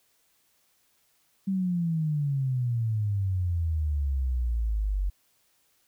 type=exponential sweep; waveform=sine; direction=down; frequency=196 to 46.25 Hz; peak=-24 dBFS; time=1.47-5.1 s; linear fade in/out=10 ms; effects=white hiss -68 dBFS RMS until 5.87 s